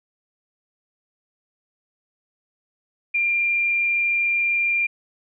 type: tone with vibrato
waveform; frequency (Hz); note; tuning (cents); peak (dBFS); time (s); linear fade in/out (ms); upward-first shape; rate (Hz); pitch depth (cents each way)
sine; 2389; D7; +29; -18; 3.14-4.87; 10; square; 20; 11
effects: none